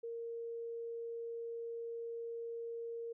sine tone, 463.9 Hz, A#4, 8 cents flat, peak -40 dBFS, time 0.03-3.13 s, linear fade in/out 10 ms, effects none

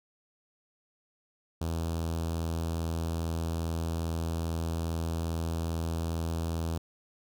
sawtooth tone with notch filter, 82.41 Hz, E2, in tune, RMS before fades -32 dBFS, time 1.61-6.78 s, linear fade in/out 5 ms, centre 2000 Hz, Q 0.98, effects none

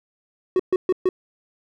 triangle tone bursts, 370 Hz, F#4, in tune, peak -13 dBFS, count 4, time 0.56-1.09 s, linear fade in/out 2 ms, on 35 ms, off 130 ms, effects none

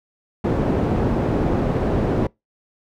white low-pass noise, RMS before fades -20 dBFS, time 0.44-2.27 s, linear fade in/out 5 ms, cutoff 380 Hz, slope 12 dB/octave, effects noise-tail reverb RT60 0.2 s tail -26 dB re dry

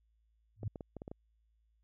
sine tone with exponential growth, 104.5 Hz, G#2, 11 cents sharp, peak -30 dBFS, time 0.56-0.68 s, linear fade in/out 5 ms, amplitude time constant 26 ms
clicks, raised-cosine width 2 ms, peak -30 dBFS, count 7, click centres 0.632 / 0.758 / 0.808 / 0.967 / 1.019 / 1.079 / 1.115 s
effects added 55 Hz sine -70 dBFS peak until 1.83 s

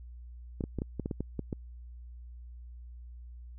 clicks, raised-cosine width 3 ms, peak -20 dBFS, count 10, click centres 0.608 / 0.639 / 0.787 / 0.819 / 0.997 / 1.059 / 1.112 / 1.206 / 1.393 / 1.528 s, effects added 60 Hz sine -44 dBFS peak until 3.58 s

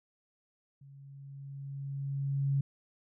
sine tone with level ramp, 138.59 Hz, C#3, in tune, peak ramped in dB -51 to -25 dBFS, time 0.81-2.61 s, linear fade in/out 5 ms, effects none

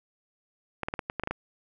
clicks, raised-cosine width 0.5 ms, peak -15 dBFS, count 9, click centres 0.833 / 0.885 / 0.939 / 0.992 / 1.099 / 1.197 / 1.236 / 1.274 / 1.31 s, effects none

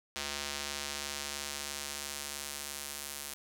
square tone with band-pass filter sweep, 71.5 Hz, D2, 46 cents flat, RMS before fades -40 dBFS, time 0.16-3.34 s, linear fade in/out 0 ms, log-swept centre 5000 to 11000 Hz, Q 0.75, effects none

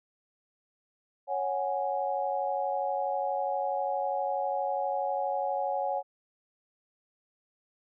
sine chord, C# suspended fourth, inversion none, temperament just, 554.4 / 739.2 / 831.5 Hz, C#5 / F#5 / G#5, 0 / -2 / +2 cents, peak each -32 dBFS, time 1.27-6.03 s, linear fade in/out 50 ms, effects none

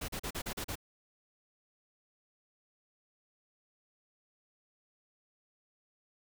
pink noise bursts, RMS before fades -38 dBFS, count 7, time 0.01-0.756 s, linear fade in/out 10 ms, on 74 ms, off 38 ms, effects none

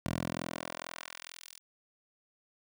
10% pulse tone with high-pass filter sweep, 42.21 Hz, E1, 42 cents sharp, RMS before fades -40 dBFS, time 0.06-1.59 s, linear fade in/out 0 ms, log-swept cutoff 93 to 5200 Hz, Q 0.74, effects none

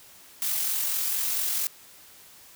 blue noise with amplitude modulation, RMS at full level -26 dBFS, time 0.42-1.67 s, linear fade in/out 0 ms, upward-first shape sine, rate 44.4 Hz, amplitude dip 30%, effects white hiss -51 dBFS RMS until 2.55 s

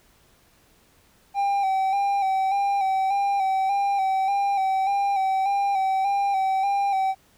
triangle tone with vibrato, 783 Hz, G5, 2 cents flat, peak -18 dBFS, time 1.34-7.15 s, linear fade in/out 50 ms, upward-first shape square, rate 1.7 Hz, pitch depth 35 cents each way, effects pink hiss -59 dBFS RMS until 7.37 s

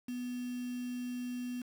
sine tone with quantisation, 246.9 Hz, B3, in tune, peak -36 dBFS, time 0.08-1.62 s, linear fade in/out 5 ms, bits 8, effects none

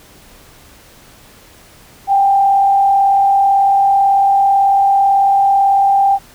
sine tone with frequency modulation, 790 Hz, G5, 13 cents sharp, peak -8 dBFS, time 2.07-6.19 s, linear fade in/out 50 ms, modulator 38.1 Hz, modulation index 0.42, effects pink hiss -43 dBFS RMS until 6.34 s

